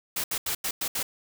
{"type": "noise bursts at uneven times", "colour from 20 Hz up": "white", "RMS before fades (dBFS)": -29, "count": 6, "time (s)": [[0.16, 0.24], [0.31, 0.38], [0.46, 0.55], [0.64, 0.71], [0.81, 0.88], [0.95, 1.03]], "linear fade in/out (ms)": 5, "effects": []}